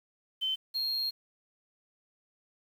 sine / triangle tone pair in turn, 3076 / 4239 Hz, G7 / C8, -33 / +22 cents, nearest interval tritone, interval 555 cents, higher second, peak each -28 dBFS, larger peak neither, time 0.41-0.56 / 0.74-1.11 s, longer second, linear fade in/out 20 ms, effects 9-bit

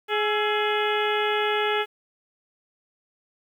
harmonic tone with a mistuned harmonic, 420.6 Hz, G#4, 22 cents sharp, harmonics 1 / 2 / 3 / 4 / 5 / 6 / 7 / 8, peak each -25 / -28 / -30 / -31 / -32 / -33 / -33 / -34 dBFS, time 0.08-1.86 s, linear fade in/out 50 ms, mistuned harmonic 3, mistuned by +90 cents, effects 9-bit

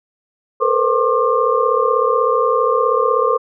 sine tone cluster, 443.6 / 480.2 / 516 / 1070 / 1189 Hz, A4 / B4 / C5 / C6 / D6, +14 / -49 / -24 / +38 / +21 cents, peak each -19 dBFS, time 0.6-3.38 s, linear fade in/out 20 ms, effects none

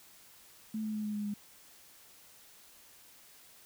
sine tone with pitch steps, 217.7 / 215.2 / 212.7 / 210.3 / 207.9 / 205.5 Hz, A3 / A3 / G#3 / G#3 / G#3 / G#3, -18 / -38 / +42 / +22 / +2 / -18 cents, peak -33 dBFS, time 0.74-1.34 s, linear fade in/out 5 ms, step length 100 ms, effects white hiss -58 dBFS RMS until 3.65 s

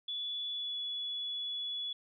sine tone with pitch glide, 3432 to 3408 Hz, A7 to G#7, -44 to +44 cents, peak -35 dBFS, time 0.08-1.93 s, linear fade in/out 5 ms, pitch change -12 cents, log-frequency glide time 0.51-0.78 s, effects none

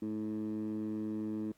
15% pulse tone with band-pass filter, 107.7 Hz, A2, 37 cents flat, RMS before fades -37 dBFS, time 0.02-1.52 s, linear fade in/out 5 ms, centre 270 Hz, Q 8.5, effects pink hiss -71 dBFS RMS until 1.57 s + AAC 64 kbps

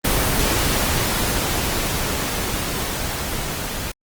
pink noise with level ramp, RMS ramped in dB -18 to -27 dBFS, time 0.04-3.92 s, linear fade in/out 10 ms, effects Opus 24 kbps

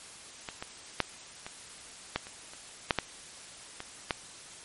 clicks, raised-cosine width 0.3 ms, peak -21 / -20 / -8 / -23 / -12 / -28 / -29 / -7 / -10 / -21 / -11 dBFS, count 11, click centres 0.488 / 0.625 / 1.003 / 1.465 / 2.16 / 2.269 / 2.535 / 2.908 / 2.987 / 3.804 / 4.108 s, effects white hiss -48 dBFS RMS until 4.64 s + MP3 48 kbps

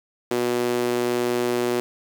sawtooth tone with high-pass filter, 121.5 Hz, B2, 28 cents flat, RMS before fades -23 dBFS, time 0.31-1.8 s, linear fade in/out 0 ms, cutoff 340 Hz, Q 2.8, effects 7-bit

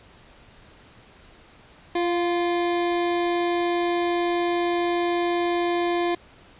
square tone pair together, 345.9 / 701 Hz, F4 / F5, -17 / +6 cents, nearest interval octave, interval 1223 cents, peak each -23 / -28 dBFS, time 1.95-6.15 s, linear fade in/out 5 ms, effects pink hiss -51 dBFS RMS until 6.59 s + resampled to 8000 Hz

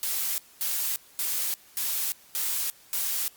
blue noise bursts, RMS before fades -28 dBFS, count 6, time 0.03-3.28 s, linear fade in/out 0 ms, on 350 ms, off 230 ms, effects white hiss -55 dBFS RMS until 3.36 s + Opus 48 kbps

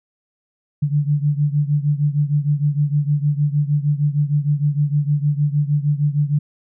sine beating tone pair, 144.5 / 151 Hz, D3 / D3, -28 / +48 cents, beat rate 6.5 Hz, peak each -17 / -20 dBFS, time 0.82-6.39 s, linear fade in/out 10 ms, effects none

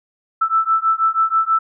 sine beating tone pair, 1318.5 / 1324.7 Hz, E6 / E6, 0 / +8 cents, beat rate 6.2 Hz, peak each -17 dBFS, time 0.41-1.59 s, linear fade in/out 10 ms, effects none

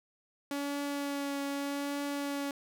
sawtooth tone with vibrato, 282.7 Hz, C#4, 34 cents sharp, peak -29 dBFS, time 0.51-2.51 s, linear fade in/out 2 ms, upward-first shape triangle, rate 0.82 Hz, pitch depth 17 cents each way, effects none

